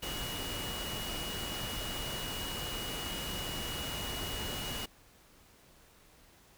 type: tone in noise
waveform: sine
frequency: 2905 Hz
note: F#7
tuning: 32 cents flat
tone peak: -41 dBFS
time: 0.02-4.86 s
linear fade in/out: 10 ms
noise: pink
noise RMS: -39 dBFS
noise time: 0.02-4.86 s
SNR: -5 dB
effects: pink hiss -61 dBFS RMS until 6.57 s